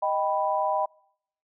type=chord; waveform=sine; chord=Eb augmented; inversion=none; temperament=equal; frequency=622.3 / 784 / 987.8 Hz; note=Eb5 / G5 / B5; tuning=0 / 0 / 0 cents; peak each=-27 dBFS; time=0.02-0.86 s; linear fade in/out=10 ms; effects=noise-tail reverb RT60 0.7 s tail -26 dB re dry